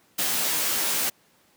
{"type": "noise with comb filter", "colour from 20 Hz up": "white", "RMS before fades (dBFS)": -25, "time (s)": [0.18, 1.1], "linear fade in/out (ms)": 10, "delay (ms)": 14, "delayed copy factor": -0.9, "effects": ["pink hiss -61 dBFS RMS until 1.56 s", "high-pass 150 Hz 12 dB/octave"]}